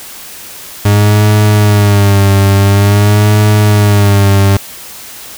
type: tone with vibrato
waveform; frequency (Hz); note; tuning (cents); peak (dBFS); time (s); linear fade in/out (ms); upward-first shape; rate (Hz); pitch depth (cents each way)
40% pulse; 102; G#2; -31; -4; 0.85-4.57; 5; sine; 0.48; 59
effects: white hiss -29 dBFS RMS until 5.37 s